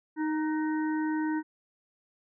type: harmonic tone with a mistuned harmonic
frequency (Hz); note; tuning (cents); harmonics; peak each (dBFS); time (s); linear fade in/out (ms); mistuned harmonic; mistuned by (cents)
311.1; D#4; 0; 1 / 3 / 5 / 6; -27 / -37 / -41 / -43; 0.16-1.43; 50; 5; -46
effects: none